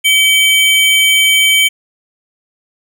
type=tone pair together; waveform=square; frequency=2282 / 3106 Hz; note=C#7 / G7; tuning=+50 / -17 cents; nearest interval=perfect fourth; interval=533 cents; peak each=-11 dBFS; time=0.04-1.69 s; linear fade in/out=20 ms; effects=none